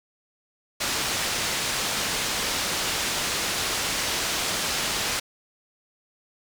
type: low-pass noise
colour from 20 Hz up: white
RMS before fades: -27 dBFS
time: 0.8-5.2 s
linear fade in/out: 10 ms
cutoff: 6200 Hz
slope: 12 dB/octave
effects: none